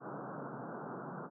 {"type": "band-pass noise", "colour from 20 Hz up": "pink", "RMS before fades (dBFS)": -44, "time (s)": [0, 1.3], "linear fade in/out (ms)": 50, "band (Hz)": [130, 1500], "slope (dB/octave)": 96, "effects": []}